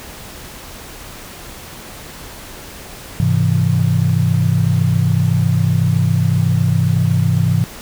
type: chord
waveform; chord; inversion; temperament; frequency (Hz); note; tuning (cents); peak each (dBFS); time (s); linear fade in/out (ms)
sine; Ab augmented; none; equal with one note detuned; 102.99 / 130.81 / 164.81; Ab2 / C3 / E3; -14 / 0 / 0; -16; 3.2-7.64; 0
effects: pink hiss -34 dBFS RMS until 7.81 s